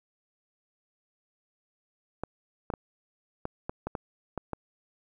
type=clicks; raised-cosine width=1 ms; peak=-18 dBFS; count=9; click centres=2.236 / 2.702 / 2.738 / 3.454 / 3.695 / 3.87 / 3.952 / 4.377 / 4.533 s; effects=10-bit